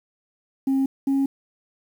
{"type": "tone pair in turn", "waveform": "sine", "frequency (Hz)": [269.1, 273.3], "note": ["C4", "C#4"], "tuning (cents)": [49, -24], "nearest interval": "unison", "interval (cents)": 27, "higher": "second", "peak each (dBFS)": -16, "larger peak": "neither", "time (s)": [[0.67, 0.86], [1.07, 1.26]], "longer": "neither", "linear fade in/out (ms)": 5, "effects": ["tanh soft clip ceiling -16 dBFS", "8-bit"]}